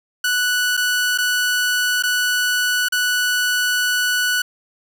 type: tone with dropouts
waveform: sawtooth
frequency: 1480 Hz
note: F#6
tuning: in tune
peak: -13 dBFS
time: 0.24-4.42 s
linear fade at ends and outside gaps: 5 ms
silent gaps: 0.769-0.774 / 1.177-1.184 / 2.025-2.035 / 2.886-2.922 s
effects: none